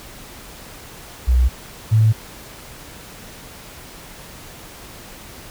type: tone pair in turn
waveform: sine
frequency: 62.2 / 109.94 Hz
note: B1 / A2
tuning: +13 / -1 cents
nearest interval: minor seventh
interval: 986 cents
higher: second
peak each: -11 / -10 dBFS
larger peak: second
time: 1.27-1.49 / 1.91-2.13 s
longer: neither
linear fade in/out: 20 ms
effects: pink hiss -39 dBFS RMS until 5.5 s